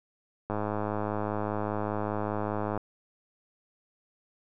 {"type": "click train", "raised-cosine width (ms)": 1, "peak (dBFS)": -17, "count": 240, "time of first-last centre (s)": [0.5, 2.776], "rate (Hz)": 105, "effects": []}